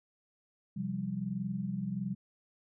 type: chord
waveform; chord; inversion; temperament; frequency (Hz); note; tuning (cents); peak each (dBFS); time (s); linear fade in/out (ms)
sine; C suspended fourth; none; equal; 130.81 / 174.61 / 196; C3 / F3 / G3; 0 / 0 / 0; -40 / -38 / -35; 0.76-2.15; 10
effects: none